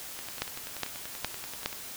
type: two click trains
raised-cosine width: 0.2 ms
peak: -11 / -22 dBFS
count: 4 / 17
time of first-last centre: 0.42-1.66 / 0.19-1.728 s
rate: 2.42 / 10.4 Hz
effects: white hiss -42 dBFS RMS until 1.96 s